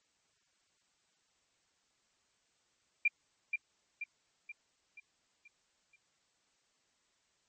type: tone with echo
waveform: sine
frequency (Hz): 2382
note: D7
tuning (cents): +24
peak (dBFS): -24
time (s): 3.05-3.08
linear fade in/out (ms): 5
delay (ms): 480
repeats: 6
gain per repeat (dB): -6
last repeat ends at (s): 5.96
effects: white hiss -75 dBFS RMS until 7.48 s + MP3 32 kbps